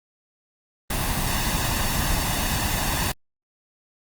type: noise with comb filter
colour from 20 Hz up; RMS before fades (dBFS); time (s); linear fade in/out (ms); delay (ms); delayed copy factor
pink; -24; 0.9-3.12; 5; 1.1; +0.55
effects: Opus 24 kbps